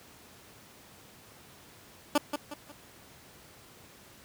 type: tone with echo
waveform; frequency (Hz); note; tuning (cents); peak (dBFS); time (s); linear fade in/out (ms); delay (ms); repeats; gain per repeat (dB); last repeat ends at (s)
15% pulse; 292.9; D4; -5; -15; 2.15-2.18; 5; 180; 3; -8; 2.72
effects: pink hiss -54 dBFS RMS until 4.24 s + high-pass 80 Hz 12 dB/octave